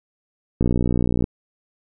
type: click train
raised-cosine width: 3 ms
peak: -7 dBFS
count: 39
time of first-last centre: 0.61-1.241 s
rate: 60.2 Hz
effects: none